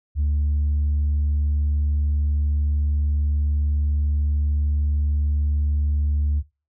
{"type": "tone", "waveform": "sine", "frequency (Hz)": 73.42, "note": "D2", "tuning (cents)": 0, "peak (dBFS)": -16, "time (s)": [0.15, 6.43], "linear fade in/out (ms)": 50, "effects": ["noise-tail reverb RT60 0.3 s tail -22 dB re dry", "tanh soft clip ceiling -16 dBFS"]}